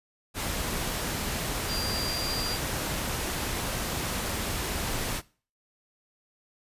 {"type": "tone in noise", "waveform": "sine", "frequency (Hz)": 4756, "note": "D8", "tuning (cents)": 21, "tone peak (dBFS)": -32, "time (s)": [1.67, 2.59], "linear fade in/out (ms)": 50, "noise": "pink", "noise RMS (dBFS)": -31, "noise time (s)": [0.34, 5.22], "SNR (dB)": -4, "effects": ["noise-tail reverb RT60 0.4 s tail -21 dB re dry", "resampled to 32000 Hz"]}